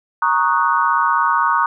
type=chord; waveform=sine; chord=D# minor seventh; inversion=second; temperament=equal; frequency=932.3 / 1108.7 / 1244.5 / 1480 Hz; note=A#5 / C#6 / D#6 / F#6; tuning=0 / 0 / 0 / 0 cents; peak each=-18 / -18 / -19 / -21 dBFS; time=0.22-1.66 s; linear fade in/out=2 ms; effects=none